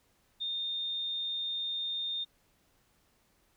sine tone, 3643 Hz, A#7, 41 cents flat, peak -32 dBFS, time 0.4-2.25 s, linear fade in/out 20 ms, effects pink hiss -70 dBFS RMS until 3.56 s

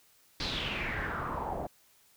pink noise with low-pass filter sweep, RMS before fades -35 dBFS, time 0.4-1.67 s, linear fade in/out 2 ms, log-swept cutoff 4500 to 640 Hz, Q 4.6, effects white hiss -64 dBFS RMS until 2.16 s

